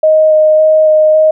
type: tone with vibrato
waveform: sine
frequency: 622 Hz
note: D#5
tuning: 1 cent flat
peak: -4 dBFS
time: 0.03-1.31 s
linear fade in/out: 5 ms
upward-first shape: square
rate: 1.8 Hz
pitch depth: 8 cents each way
effects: none